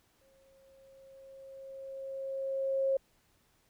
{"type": "tone with exponential growth", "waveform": "sine", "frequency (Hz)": 539, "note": "C#5", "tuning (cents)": -49, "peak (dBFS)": -25, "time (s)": [0.21, 2.97], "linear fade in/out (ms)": 5, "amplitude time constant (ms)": 600, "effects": ["pink hiss -70 dBFS RMS until 3.69 s"]}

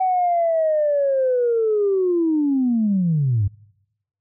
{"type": "linear sweep", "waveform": "sine", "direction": "down", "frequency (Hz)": [757, 92.9], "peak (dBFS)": -15, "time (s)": [0, 3.48], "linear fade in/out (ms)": 10, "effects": ["noise-tail reverb RT60 0.9 s tail -26 dB re dry", "tanh soft clip ceiling -11 dBFS"]}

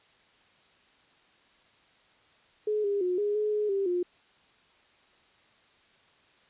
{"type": "tone with pitch steps", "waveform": "sine", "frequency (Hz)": [424.3, 403.6, 361.2, 413.3, 423.6, 420.9, 393.4, 355.1], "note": ["G#4", "G#4", "F#4", "G#4", "G#4", "G#4", "G4", "F4"], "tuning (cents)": [37, -49, -42, -8, 34, 23, 6, 29], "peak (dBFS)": -25, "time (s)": [2.67, 4.03], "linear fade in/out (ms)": 5, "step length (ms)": 170, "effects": ["white hiss -62 dBFS RMS until 6.49 s", "resampled to 8000 Hz"]}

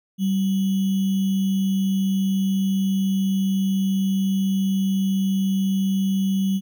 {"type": "tone with sample-and-hold", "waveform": "sine", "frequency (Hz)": 192.9, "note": "G3", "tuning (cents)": -28, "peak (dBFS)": -18, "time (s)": [0.18, 6.61], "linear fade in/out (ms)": 50, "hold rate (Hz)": 3150, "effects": []}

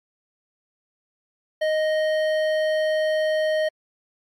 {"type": "tone with hard clipping", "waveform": "triangle", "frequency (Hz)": 622.3, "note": "D#5", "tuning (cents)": 0, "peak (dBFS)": -21, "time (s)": [1.61, 3.69], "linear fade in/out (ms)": 10, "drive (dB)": 15, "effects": ["MP3 64 kbps"]}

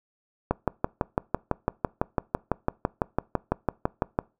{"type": "click train", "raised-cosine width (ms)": 1, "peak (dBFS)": -8, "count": 23, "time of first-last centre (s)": [0.51, 4.189], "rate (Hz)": 5.98, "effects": ["noise-tail reverb RT60 0.3 s tail -24 dB re dry"]}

